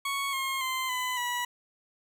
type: tone with pitch steps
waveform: 20% pulse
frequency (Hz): 1108.7 / 1073.4 / 1039.2 / 1006.2 / 974.1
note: C#6 / C6 / C6 / B5 / B5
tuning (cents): 0 / +44 / -12 / +32 / -24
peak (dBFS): -24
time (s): 0.05-1.45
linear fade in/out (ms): 5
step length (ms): 280
effects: none